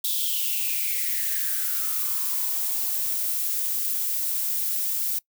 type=noise with high-pass filter sweep; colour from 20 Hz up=violet; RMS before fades=-26 dBFS; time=0.04-5.19 s; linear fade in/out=5 ms; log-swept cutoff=3600 to 200 Hz; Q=6.8; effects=noise-tail reverb RT60 0.1 s tail -23 dB re dry